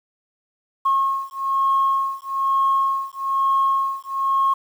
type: beating tone pair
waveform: sine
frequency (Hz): 1084 / 1085.1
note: C#6 / C#6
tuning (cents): -39 / -37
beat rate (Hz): 1.1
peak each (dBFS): -20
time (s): 0.85-4.54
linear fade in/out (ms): 10
effects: tanh soft clip ceiling -10 dBFS + 8-bit